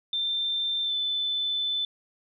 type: tone with pitch glide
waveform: sine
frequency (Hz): 3574 to 3517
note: A7 to A7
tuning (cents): +26 to -1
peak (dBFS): -25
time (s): 0.13-1.85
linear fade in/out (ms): 2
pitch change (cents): -27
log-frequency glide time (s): 0.83-0.94
effects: none